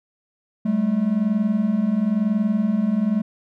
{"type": "tone pair together", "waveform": "triangle", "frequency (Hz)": [194.8, 215.8], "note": ["G3", "A3"], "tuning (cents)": [-11, -33], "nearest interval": "major second", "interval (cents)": 178, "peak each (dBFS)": [-21, -17], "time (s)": [0.65, 3.22], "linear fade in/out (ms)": 10, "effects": []}